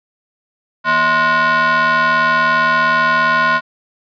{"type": "ring-modulated tone", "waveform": "square", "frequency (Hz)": 201.9, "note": "G#3", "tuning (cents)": -49, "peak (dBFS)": -9, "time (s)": [0.84, 3.61], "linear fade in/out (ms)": 50, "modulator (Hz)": 1250, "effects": ["resampled to 11025 Hz"]}